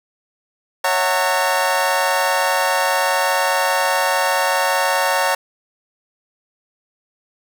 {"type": "chord", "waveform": "25% pulse", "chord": "F# dominant seventh", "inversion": "second", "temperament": "equal with one note detuned", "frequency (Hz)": [554.4, 659.3, 740, 911], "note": ["C#5", "E5", "F#5", "A#5"], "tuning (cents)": [0, 0, 0, -40], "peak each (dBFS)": [-17, -22, -18, -16], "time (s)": [0.84, 5.35], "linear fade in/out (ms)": 5, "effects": []}